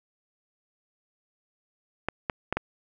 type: clicks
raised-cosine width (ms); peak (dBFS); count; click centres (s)
0.5; -11; 4; 2.086 / 2.298 / 2.526 / 2.57
effects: none